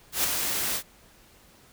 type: noise with ADSR envelope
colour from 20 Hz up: white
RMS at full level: -23 dBFS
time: 0.12-0.83 s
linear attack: 120 ms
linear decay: 10 ms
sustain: -5 dB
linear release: 76 ms
effects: pink hiss -56 dBFS RMS until 1.72 s